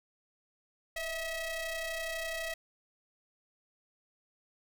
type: ring-modulated tone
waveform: sawtooth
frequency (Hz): 642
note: E5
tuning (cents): -46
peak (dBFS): -28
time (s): 0.96-2.54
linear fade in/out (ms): 5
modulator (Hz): 1300
effects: none